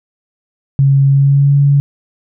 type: tone with pitch glide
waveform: sine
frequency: 137.7 to 141.49 Hz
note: C#3 to C#3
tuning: -11 to +36 cents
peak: -6 dBFS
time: 0.79-1.8 s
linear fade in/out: 0 ms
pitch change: +47 cents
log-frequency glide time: 1.07-1.55 s
effects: none